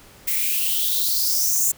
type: noise with high-pass filter sweep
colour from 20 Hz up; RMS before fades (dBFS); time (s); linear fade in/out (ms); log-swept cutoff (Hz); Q
violet; -21; 0.27-1.72; 10; 2000 to 7300; 6.2
effects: pink hiss -48 dBFS RMS until 1.77 s